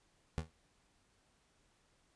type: tone with exponential decay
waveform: 25% pulse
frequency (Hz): 80.2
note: E2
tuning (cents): -47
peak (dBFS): -28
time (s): 0.38-0.51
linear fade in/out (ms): 0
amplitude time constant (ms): 27
effects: pink hiss -73 dBFS RMS until 2.15 s + resampled to 22050 Hz